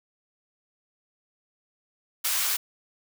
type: high-pass noise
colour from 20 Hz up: white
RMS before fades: -26 dBFS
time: 2.24-2.57 s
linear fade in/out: 10 ms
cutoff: 1000 Hz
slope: 12 dB/octave
effects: none